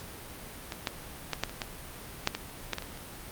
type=clicks; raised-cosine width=0.2 ms; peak=-17 / -11 / -12 / -9 / -25 / -14 / -7 / -14 / -11 / -16 / -22 / -27 dBFS; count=12; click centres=0.722 / 0.872 / 1.333 / 1.436 / 1.495 / 1.618 / 2.274 / 2.35 / 2.733 / 2.784 / 2.823 / 2.974 s; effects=pink hiss -44 dBFS RMS until 3.31 s + Opus 48 kbps